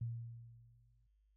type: tone with exponential decay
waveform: sine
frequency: 116.54 Hz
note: A#2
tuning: in tune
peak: -36 dBFS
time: 0.01-1.07 s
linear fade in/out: 5 ms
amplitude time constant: 230 ms
effects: added 51 Hz sine -70 dBFS peak until 1.36 s